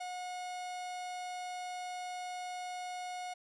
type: tone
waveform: 45% pulse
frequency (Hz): 725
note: F#5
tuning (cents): -35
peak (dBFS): -39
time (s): 0-3.34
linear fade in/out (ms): 10
effects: resampled to 22050 Hz